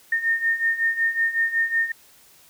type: beating tone pair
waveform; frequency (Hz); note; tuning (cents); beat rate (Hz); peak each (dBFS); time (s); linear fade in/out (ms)
sine; 1824 / 1829.4; A#6 / A#6; -38 / -33; 5.4; -25 / -21; 0.12-1.92; 5
effects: white hiss -53 dBFS RMS until 2.49 s